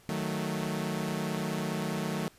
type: chord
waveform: sawtooth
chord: D# diminished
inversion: none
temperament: equal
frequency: 155.56 / 185 / 220 Hz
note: D#3 / F#3 / A3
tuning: 0 / 0 / 0 cents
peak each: -31 dBFS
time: 0.09-2.28 s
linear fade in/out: 0 ms
effects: pink hiss -59 dBFS RMS until 2.38 s + resampled to 32000 Hz